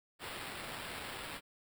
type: noise with sample-and-hold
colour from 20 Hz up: white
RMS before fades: -44 dBFS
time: 0.19-1.41 s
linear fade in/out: 50 ms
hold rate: 6300 Hz
effects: none